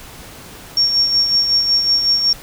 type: tone with tremolo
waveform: sine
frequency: 5520 Hz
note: F8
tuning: 21 cents flat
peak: -10 dBFS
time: 0.77-2.33 s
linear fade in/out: 2 ms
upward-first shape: sine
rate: 5.4 Hz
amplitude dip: 50%
effects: pink hiss -37 dBFS RMS until 2.42 s